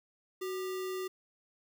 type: tone with sample-and-hold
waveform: sine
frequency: 372.7 Hz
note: F#4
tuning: 13 cents sharp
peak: -34 dBFS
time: 0.41-1.08 s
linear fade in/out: 10 ms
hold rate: 1575 Hz
effects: none